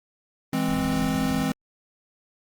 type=chord; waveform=square; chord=E augmented; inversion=none; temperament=equal; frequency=164.81 / 207.7 / 261.6 Hz; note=E3 / G#3 / B#3; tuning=0 / 0 / 0 cents; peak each=-29 / -29 / -26 dBFS; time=0.53-1.52 s; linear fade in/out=2 ms
type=low-pass noise; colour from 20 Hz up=pink; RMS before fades=-36 dBFS; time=0.68-1.44 s; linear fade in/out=2 ms; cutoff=260 Hz; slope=24 dB/octave
effects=Opus 32 kbps